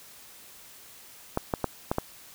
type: clicks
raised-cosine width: 1 ms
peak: -11 dBFS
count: 5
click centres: 1.374 / 1.538 / 1.643 / 1.915 / 1.984 s
effects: white hiss -50 dBFS RMS until 2.34 s